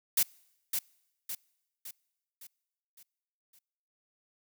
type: noise with echo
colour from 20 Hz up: blue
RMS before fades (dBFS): -25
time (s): 0.17-0.23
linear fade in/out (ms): 5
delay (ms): 560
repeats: 6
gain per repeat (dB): -6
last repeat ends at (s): 3.59
effects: noise-tail reverb RT60 1.0 s tail -26 dB re dry